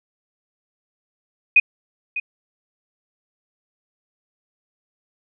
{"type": "tone with echo", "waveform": "sine", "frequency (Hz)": 2489, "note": "D#7", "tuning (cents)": 0, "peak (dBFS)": -8, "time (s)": [1.56, 1.6], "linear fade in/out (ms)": 5, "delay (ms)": 600, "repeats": 1, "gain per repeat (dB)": -14, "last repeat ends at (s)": 2.2, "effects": []}